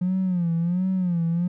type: tone with vibrato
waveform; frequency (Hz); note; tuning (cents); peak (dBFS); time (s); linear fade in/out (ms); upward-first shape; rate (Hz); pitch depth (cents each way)
triangle; 177.1; F3; +24; -17; 0.01-1.48; 10; sine; 1.4; 110
effects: tanh soft clip ceiling -17 dBFS